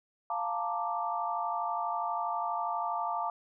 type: chord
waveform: sine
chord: Bb major seventh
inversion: second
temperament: equal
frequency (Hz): 698.5 / 880 / 932.3 / 1174.7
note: F5 / A5 / Bb5 / D6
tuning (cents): 0 / 0 / 0 / 0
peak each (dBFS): -35 / -35 / -38 / -35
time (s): 0.3-3.3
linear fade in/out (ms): 2
effects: none